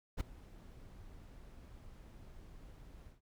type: noise with ADSR envelope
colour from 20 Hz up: brown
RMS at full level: -31 dBFS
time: 0.17-3.21 s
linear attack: 38 ms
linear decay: 5 ms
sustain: -23 dB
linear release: 140 ms
effects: none